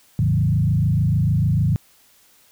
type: tone with frequency modulation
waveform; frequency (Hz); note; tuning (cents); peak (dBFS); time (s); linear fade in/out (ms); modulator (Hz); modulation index
sine; 128.7; C3; -28; -15; 0.19-1.76; 0; 26.7; 1.6
effects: white hiss -55 dBFS RMS until 2.51 s